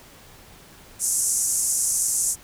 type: band-pass noise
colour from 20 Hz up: pink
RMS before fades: -23 dBFS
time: 0.99-2.36 s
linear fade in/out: 50 ms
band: 6300 to 11000 Hz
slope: 48 dB/octave
effects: pink hiss -48 dBFS RMS until 2.43 s